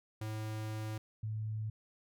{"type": "tone pair in turn", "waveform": ["square", "sine"], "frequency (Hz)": [108.6, 108.6], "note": ["A2", "A2"], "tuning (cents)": [-22, -22], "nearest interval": "unison", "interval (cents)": 0, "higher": "neither", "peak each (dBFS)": [-38, -35], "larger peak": "second", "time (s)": [[0.21, 0.98], [1.23, 1.7]], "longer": "first", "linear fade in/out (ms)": 5, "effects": []}